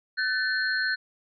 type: tone cluster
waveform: sine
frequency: 1514 / 1760 / 4233 Hz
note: F#6 / A6 / C8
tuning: +39 / 0 / +19 cents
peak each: -26 / -29 / -32 dBFS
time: 0.17-0.96 s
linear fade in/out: 20 ms
effects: none